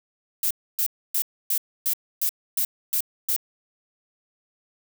violet noise bursts, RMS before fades -23 dBFS, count 9, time 0.43-3.363 s, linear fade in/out 2 ms, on 77 ms, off 280 ms, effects none

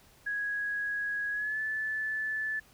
sine tone with pitch glide, 1661.2 to 1742.8 Hz, G#6 to A6, 0 to -17 cents, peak -30 dBFS, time 0.26-2.6 s, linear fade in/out 10 ms, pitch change +83 cents, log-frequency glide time 1.31-1.6 s, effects pink hiss -60 dBFS RMS until 2.73 s

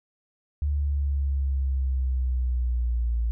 sine linear sweep, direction down, 73.1 to 57.1 Hz, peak -22 dBFS, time 0.62-3.31 s, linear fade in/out 0 ms, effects none

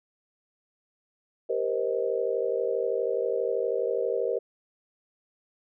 sine chord, C minor seventh, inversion second, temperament just, 392.4 / 470.9 / 523.3 / 627.9 Hz, G4 / Bb4 / C5 / Eb5, +2 / +18 / 0 / +16 cents, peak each -31 / -28 / -30 / -34 dBFS, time 1.49-4.39 s, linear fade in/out 10 ms, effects none

